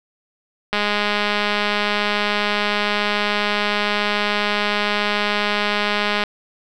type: click train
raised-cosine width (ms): 0.3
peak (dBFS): -4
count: 1141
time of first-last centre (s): 0.73-6.237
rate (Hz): 207
effects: none